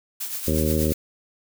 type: noise with tremolo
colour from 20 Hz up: blue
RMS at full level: -28 dBFS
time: 0.2-0.94 s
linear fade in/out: 10 ms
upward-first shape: triangle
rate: 8.4 Hz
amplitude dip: 60%
type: harmonic tone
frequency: 77.78 Hz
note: D#2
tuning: in tune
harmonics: 1 / 2 / 3 / 4 / 5 / 6 / 7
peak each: -24 / -27 / -26 / -28 / -28 / -31 / -30 dBFS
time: 0.47-0.93 s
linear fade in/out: 10 ms
effects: none